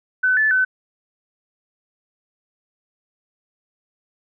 sine tone with pitch steps, 1510 / 1742 / 1515 Hz, F#6 / A6 / F#6, +35 / -18 / +40 cents, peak -14 dBFS, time 0.23-0.65 s, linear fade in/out 10 ms, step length 140 ms, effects none

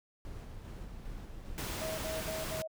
brown noise with tremolo, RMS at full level -43 dBFS, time 0.25-1.58 s, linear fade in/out 0 ms, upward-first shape square, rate 2.5 Hz, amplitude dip 25%
pink noise, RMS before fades -39 dBFS, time 1.58-2.62 s, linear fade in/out 0 ms
sine tone bursts, 636 Hz, D#5, 38 cents sharp, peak -37 dBFS, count 4, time 1.81-2.676 s, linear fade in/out 10 ms, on 170 ms, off 62 ms
effects none

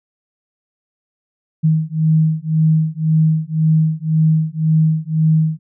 sine beating tone pair, 157.1 / 159 Hz, D#3 / D#3, +17 / +38 cents, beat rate 1.9 Hz, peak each -15 dBFS, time 1.63-5.59 s, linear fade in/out 20 ms, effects none

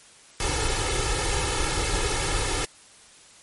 pink noise with comb filter, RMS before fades -25 dBFS, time 0.4-2.65 s, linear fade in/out 2 ms, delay 2.3 ms, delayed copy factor +0.9, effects white hiss -51 dBFS RMS until 3.42 s + MP3 48 kbps

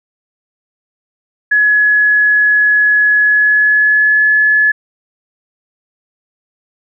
sine tone with pitch glide, 1692 to 1711.7 Hz, G#6 to A6, +32 to -48 cents, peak -7 dBFS, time 1.51-4.72 s, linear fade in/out 10 ms, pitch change +20 cents, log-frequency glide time 3.19-4.24 s, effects none

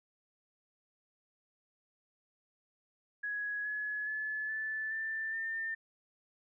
sine tone with pitch steps, 1672 / 1697.3 / 1723 / 1749.1 / 1775.5 / 1802.4 Hz, G#6 / G#6 / A6 / A6 / A6 / A6, +11 / +37 / -37 / -11 / +15 / +41 cents, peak -34 dBFS, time 3.23-5.75 s, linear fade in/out 10 ms, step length 420 ms, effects none

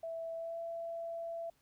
sine tone with pitch glide, 659.3 to 669.7 Hz, E5 to E5, 0 to +27 cents, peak -38 dBFS, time 0.03-1.5 s, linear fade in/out 5 ms, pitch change +27 cents, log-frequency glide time 0.35-0.59 s, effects pink hiss -73 dBFS RMS until 1.61 s

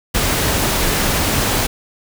pink noise, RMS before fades -17 dBFS, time 0.14-1.67 s, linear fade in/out 10 ms, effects none

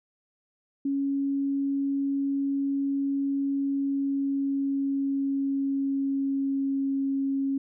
sine tone with pitch glide, 277.2 to 273.1 Hz, C#4 to C#4, 0 to -26 cents, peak -24 dBFS, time 0.85-7.58 s, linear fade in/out 5 ms, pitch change -26 cents, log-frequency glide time 3.57-6.99 s, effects none

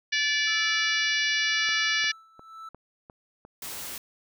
harmonic tone, 580 Hz, D5, 22 cents flat, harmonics 3 / 4 / 5 / 6 / 7 / 8 / 9 / 10, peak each -27 / -29 / -31 / -33 / -34 / -35 / -36 / -37 dBFS, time 0.12-2.12 s, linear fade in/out 10 ms
triangle tone with tremolo, 1318.5 Hz, E6, in tune, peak -34 dBFS, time 0.47-2.69 s, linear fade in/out 5 ms, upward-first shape sine, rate 0.95 Hz, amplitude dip 90%
click train, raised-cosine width 1 ms, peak -32 dBFS, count 6, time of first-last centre 1.69-3.451 s, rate 2.84 Hz
white noise, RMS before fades -37 dBFS, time 3.62-3.98 s, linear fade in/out 2 ms
effects none

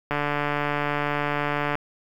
click train, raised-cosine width 0.5 ms, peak -10 dBFS, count 241, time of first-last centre 0.11-1.754 s, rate 146 Hz, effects 8-bit

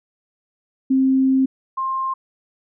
sine tone pair in turn, 264.6 / 1058.4 Hz, C4 / C6, +20 / +20 cents, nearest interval 2 octaves, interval 2400 cents, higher second, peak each -13 / -20 dBFS, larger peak first, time 0.9-1.46 / 1.77-2.14 s, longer first, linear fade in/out 10 ms, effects none

